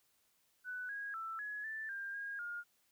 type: tone with pitch steps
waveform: sine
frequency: 1492 / 1645 / 1328 / 1685 / 1763 / 1597 / 1629 / 1420 Hz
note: F#6 / G#6 / E6 / G#6 / A6 / G6 / G#6 / F6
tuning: +14 / -17 / +12 / +25 / +3 / +32 / -34 / +28 cents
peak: -40 dBFS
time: 0.64-2.64 s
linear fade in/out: 50 ms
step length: 250 ms
effects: white hiss -75 dBFS RMS until 2.91 s